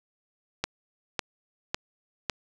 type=click train; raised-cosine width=0.2 ms; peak=-9 dBFS; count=4; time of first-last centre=0.64-2.297 s; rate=1.81 Hz; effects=none